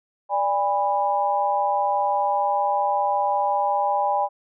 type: chord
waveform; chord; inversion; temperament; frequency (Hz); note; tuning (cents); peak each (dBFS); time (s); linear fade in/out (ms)
sine; G# diminished; second; equal with one note detuned; 587.3 / 813 / 987.8; D5 / G#5 / B5; 0 / -37 / 0; -26 / -21 / -25; 0.29-4.29; 50
effects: none